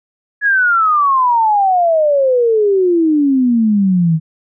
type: exponential sweep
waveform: sine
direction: down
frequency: 1700 to 155.56 Hz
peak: -9 dBFS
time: 0.41-4.2 s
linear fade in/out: 50 ms
effects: none